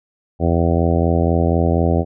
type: harmonic tone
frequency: 84.1 Hz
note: E2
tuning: 35 cents sharp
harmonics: 1 / 2 / 3 / 4 / 5 / 6 / 7 / 8 / 9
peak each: -17 / -20 / -22 / -23 / -24 / -25 / -25 / -26 / -27 dBFS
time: 0.39-2.05 s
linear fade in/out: 50 ms
effects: none